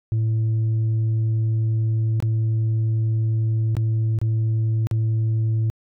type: tone with dropouts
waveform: sine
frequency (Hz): 111.1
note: A2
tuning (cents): +17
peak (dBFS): -15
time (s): 0.12-5.7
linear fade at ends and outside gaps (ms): 0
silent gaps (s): 2.202-2.225 / 3.752-3.768 / 4.188-4.215 / 4.87-4.912
effects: tanh soft clip ceiling -17 dBFS